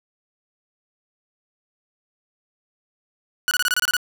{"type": "tone bursts", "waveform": "sawtooth", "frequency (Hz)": 1471, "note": "F#6", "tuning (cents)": -11, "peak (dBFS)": -14, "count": 9, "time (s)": [3.48, 3.967], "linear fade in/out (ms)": 0, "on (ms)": 31, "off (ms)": 26, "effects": []}